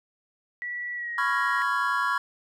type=tone with pitch glide; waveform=sine; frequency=1947 to 1887.2 Hz; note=B6 to A#6; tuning=-25 to +21 cents; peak=-30 dBFS; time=0.62-1.62 s; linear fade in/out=0 ms; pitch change=-54 cents; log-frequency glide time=0.95-1.11 s
type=chord; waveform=triangle; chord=C# dominant seventh; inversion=third; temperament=just; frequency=997.9 / 1108.7 / 1385.9 / 1663.1 Hz; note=B5 / C#6 / E#6 / G#6; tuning=+18 / 0 / -14 / +2 cents; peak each=-28 / -26 / -27 / -27 dBFS; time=1.18-2.18 s; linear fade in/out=2 ms
effects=none